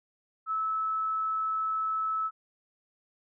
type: tone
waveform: sine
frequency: 1303 Hz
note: E6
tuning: 20 cents flat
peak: -27 dBFS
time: 0.46-2.31 s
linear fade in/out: 50 ms
effects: none